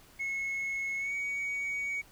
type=tone with pitch glide; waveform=sine; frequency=2183 to 2248 Hz; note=C#7 to C#7; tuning=-27 to +24 cents; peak=-29 dBFS; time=0.19-2.02 s; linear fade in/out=20 ms; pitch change=+51 cents; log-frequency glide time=0.98-1.13 s; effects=tanh soft clip ceiling -30 dBFS + pink hiss -58 dBFS RMS until 2.11 s